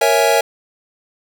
square chord, A# half-diminished seventh, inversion none, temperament equal, 466.2 / 554.4 / 659.3 / 830.6 Hz, A#4 / C#5 / E5 / G#5, 0 / 0 / 0 / 0 cents, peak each -18 dBFS, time 0.01-0.41 s, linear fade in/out 5 ms, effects none

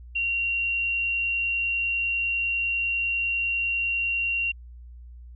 sine tone, 2755 Hz, F7, 24 cents flat, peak -23 dBFS, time 0.15-4.52 s, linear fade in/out 10 ms, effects added 60 Hz sine -41 dBFS peak until 5.35 s

